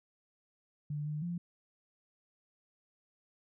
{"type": "tone with pitch steps", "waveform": "sine", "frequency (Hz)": [147.9, 150.8, 173.2], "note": ["D3", "D3", "F3"], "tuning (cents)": [13, 46, -14], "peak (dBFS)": -34, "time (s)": [0.9, 1.38], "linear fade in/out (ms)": 5, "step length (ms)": 160, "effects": []}